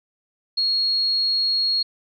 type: tone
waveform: sine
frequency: 4300 Hz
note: C8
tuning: 47 cents sharp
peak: -18 dBFS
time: 0.57-1.83 s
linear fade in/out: 10 ms
effects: none